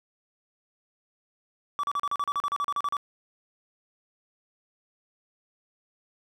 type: tone bursts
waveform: triangle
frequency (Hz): 1151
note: D6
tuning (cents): -35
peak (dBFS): -23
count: 15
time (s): 1.79-2.968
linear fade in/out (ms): 0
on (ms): 44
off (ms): 37
effects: none